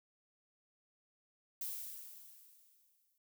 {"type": "noise with exponential decay", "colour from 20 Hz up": "violet", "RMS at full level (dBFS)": -40, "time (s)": [1.61, 3.18], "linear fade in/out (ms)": 2, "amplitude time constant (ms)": 340, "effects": []}